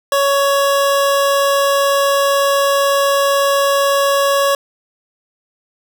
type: tone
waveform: 25% pulse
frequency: 558 Hz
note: C#5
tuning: 11 cents sharp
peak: -8 dBFS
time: 0.12-4.55 s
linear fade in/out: 2 ms
effects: none